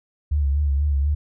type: tone with vibrato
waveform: sine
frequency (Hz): 71.5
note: D2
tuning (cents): -46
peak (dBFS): -17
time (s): 0.31-1.15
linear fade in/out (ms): 10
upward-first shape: sine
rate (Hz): 4.1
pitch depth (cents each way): 66
effects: none